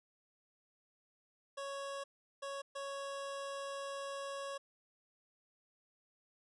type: tone bursts at uneven times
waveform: 25% pulse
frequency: 554.4 Hz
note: C#5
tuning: in tune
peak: -37 dBFS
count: 3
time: 1.57-2.04 / 2.42-2.62 / 2.75-4.58 s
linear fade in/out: 10 ms
effects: resampled to 24000 Hz